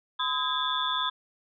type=tone cluster; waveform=sine; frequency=1017 / 1267 / 1628 / 3418 / 3560 Hz; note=C6 / D#6 / G#6 / G#7 / A7; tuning=-50 / +31 / -35 / +49 / +20 cents; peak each=-30 / -33 / -36 / -31 / -33 dBFS; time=0.19-1.1 s; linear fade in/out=10 ms; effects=none